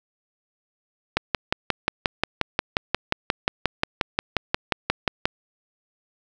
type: click train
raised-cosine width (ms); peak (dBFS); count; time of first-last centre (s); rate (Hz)
0.3; -3; 24; 1.17-5.255; 5.63
effects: none